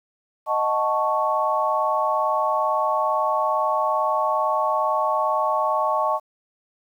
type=chord; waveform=sine; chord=D# half-diminished seventh; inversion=none; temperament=equal; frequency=622.3 / 740 / 880 / 1108.7 Hz; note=D#5 / F#5 / A5 / C#6; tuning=0 / 0 / 0 / 0 cents; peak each=-24 / -29 / -24 / -23 dBFS; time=0.46-6.2 s; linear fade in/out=50 ms; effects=9-bit